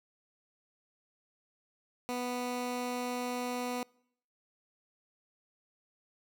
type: tone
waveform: 15% pulse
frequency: 246.9 Hz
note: B3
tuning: in tune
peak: -27 dBFS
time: 2.09-3.83 s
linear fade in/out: 0 ms
effects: noise-tail reverb RT60 0.7 s tail -26 dB re dry